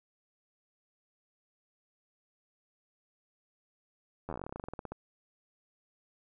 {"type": "slowing click train", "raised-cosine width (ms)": 1, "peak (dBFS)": -25, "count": 21, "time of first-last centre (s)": [4.29, 4.92], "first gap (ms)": 11, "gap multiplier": 1.1, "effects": []}